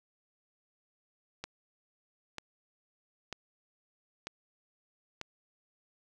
click train, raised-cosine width 0.2 ms, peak -21 dBFS, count 5, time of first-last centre 1.44-5.214 s, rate 1.06 Hz, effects none

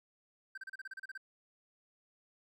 triangle tone bursts, 1558 Hz, G6, 11 cents flat, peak -40 dBFS, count 11, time 0.55-1.177 s, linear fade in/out 5 ms, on 27 ms, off 33 ms, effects none

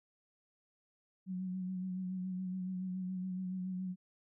sine tone with vibrato, 185 Hz, F#3, in tune, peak -36 dBFS, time 1.26-3.96 s, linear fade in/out 50 ms, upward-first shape sine, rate 7.1 Hz, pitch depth 31 cents each way, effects none

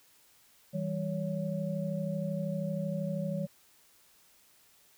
sine tone cluster, 161.6 / 194.4 / 562 Hz, E3 / G3 / C#5, -34 / -14 / +24 cents, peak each -34 / -35 / -37 dBFS, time 0.73-3.47 s, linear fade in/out 20 ms, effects white hiss -63 dBFS RMS until 4.97 s

